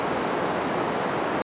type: band-pass noise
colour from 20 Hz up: white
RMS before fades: -26 dBFS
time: 0-1.42 s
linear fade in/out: 0 ms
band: 180 to 890 Hz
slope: 12 dB/octave
effects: resampled to 8000 Hz